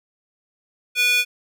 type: tone with high-pass filter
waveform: square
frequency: 489.8 Hz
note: B4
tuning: 14 cents flat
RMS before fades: -18 dBFS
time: 0.95-1.25 s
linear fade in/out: 50 ms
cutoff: 2500 Hz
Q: 3.9
effects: none